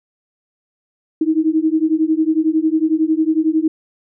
sine beating tone pair, 311.1 / 322.1 Hz, D#4 / E4, 0 / -40 cents, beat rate 11 Hz, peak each -16 / -16 dBFS, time 1.21-3.68 s, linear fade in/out 5 ms, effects none

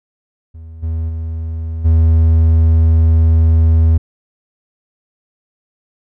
triangle tone with level steps, 81 Hz, E2, 30 cents flat, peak -28 / -14 / -17 / -5 dBFS, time 0.54-3.98 s, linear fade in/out 10 ms, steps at 0.82 / 1.08 / 1.84 s, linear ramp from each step 20 ms, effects none

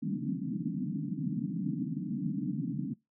pink band-pass noise, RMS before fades -34 dBFS, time 0.02-2.94 s, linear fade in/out 10 ms, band 140 to 300 Hz, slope 96 dB/octave, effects noise-tail reverb RT60 0.2 s tail -23 dB re dry

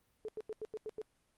sine tone bursts, 433.1 Hz, A4, 27 cents flat, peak -38 dBFS, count 7, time 0.25-1.016 s, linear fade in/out 0 ms, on 34 ms, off 88 ms, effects pink hiss -75 dBFS RMS until 1.37 s + Opus 32 kbps

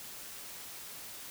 silence, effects white hiss -46 dBFS RMS until 1.3 s

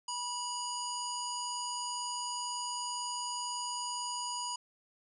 harmonic tone, 973 Hz, B5, 26 cents flat, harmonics 1 / 3 / 5 / 7 / 9 / 10, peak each -38 / -44 / -42 / -41 / -48 / -54 dBFS, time 0.08-4.56 s, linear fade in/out 5 ms, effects none

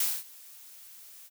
blue noise with ADSR envelope, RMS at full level -26 dBFS, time 0-1.3 s, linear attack 3 ms, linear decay 230 ms, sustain -24 dB, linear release 43 ms, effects none

